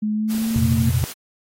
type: tone with pitch glide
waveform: sine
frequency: 212.6 to 226.5 Hz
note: G#3 to A#3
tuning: +41 to -50 cents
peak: -19 dBFS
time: 0.02-0.9 s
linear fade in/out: 10 ms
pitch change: +109 cents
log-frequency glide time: 0.14-0.53 s
type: high-pass noise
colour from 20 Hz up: white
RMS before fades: -34 dBFS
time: 0.29-1.14 s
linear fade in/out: 20 ms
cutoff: 150 Hz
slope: 12 dB/octave
type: clicks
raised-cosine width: 2 ms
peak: -27 dBFS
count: 12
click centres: 0.349 / 0.381 / 0.42 / 0.466 / 0.508 / 0.545 / 0.592 / 0.627 / 0.722 / 0.772 / 0.819 / 0.906 s
type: chord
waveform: sine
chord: F suspended fourth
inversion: none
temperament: equal with one note detuned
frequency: 87.31 / 118.44 / 130.81 Hz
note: F2 / Bb2 / C3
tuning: 0 / +28 / 0 cents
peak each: -21 dBFS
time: 0.56-1.04 s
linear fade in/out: 0 ms
effects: AAC 48 kbps